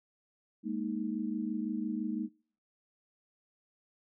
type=chord; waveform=sine; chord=Ab suspended second; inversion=none; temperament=just; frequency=207.7 / 233.6 / 311.5 Hz; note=Ab3 / Bb3 / Eb4; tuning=0 / +4 / +2 cents; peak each=-36 / -36 / -37 dBFS; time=0.63-2.29 s; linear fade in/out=50 ms; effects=noise-tail reverb RT60 0.5 s tail -25 dB re dry